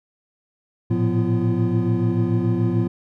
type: tone cluster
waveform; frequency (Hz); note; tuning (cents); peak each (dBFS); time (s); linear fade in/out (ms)
triangle; 110.8 / 117.7 / 176.6 / 248.2 / 341.1; A2 / A#2 / F3 / B3 / F4; +13 / +17 / +20 / +9 / -41; -20 / -22 / -22 / -24 / -23; 0.9-2.88; 10
effects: none